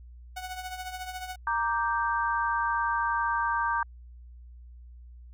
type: tone with tremolo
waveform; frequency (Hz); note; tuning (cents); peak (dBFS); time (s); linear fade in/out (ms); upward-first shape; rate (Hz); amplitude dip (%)
sawtooth; 740; F#5; 0; -29; 0.36-1.36; 10; triangle; 14; 70
type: chord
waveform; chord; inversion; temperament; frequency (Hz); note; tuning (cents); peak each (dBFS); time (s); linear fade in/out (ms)
sine; G minor; first; equal; 932.3 / 1174.7 / 1568; Bb5 / D6 / G6; 0 / 0 / 0; -28 / -30 / -30; 1.47-3.83; 2
effects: added 60 Hz sine -45 dBFS peak until 5.33 s